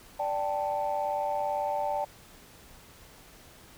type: chord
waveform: sine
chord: D suspended fourth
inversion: none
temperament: just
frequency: 587.3 / 783.1 / 881 Hz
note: D5 / G5 / A5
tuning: 0 / -2 / +2 cents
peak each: -31 dBFS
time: 0.19-2.05 s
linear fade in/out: 10 ms
effects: tanh soft clip ceiling -20 dBFS + pink hiss -53 dBFS RMS until 3.77 s